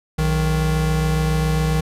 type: tone pair together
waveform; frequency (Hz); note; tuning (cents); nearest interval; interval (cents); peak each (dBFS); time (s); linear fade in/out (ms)
square; 61.25 / 156.5; B1 / D#3; -14 / +10; octave + major third; 1624; -22 / -19; 0.18-1.81; 10
effects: resampled to 32000 Hz